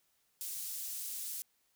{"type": "high-pass noise", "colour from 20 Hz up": "pink", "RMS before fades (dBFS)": -41, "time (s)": [0.41, 1.42], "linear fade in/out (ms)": 0, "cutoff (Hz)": 8200, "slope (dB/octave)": 12, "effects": ["white hiss -75 dBFS RMS until 1.75 s"]}